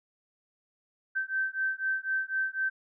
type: beating tone pair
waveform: sine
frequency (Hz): 1549 / 1553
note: G6 / G6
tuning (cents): -21 / -17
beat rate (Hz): 4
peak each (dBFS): -31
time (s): 1.15-2.7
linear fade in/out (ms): 20
effects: none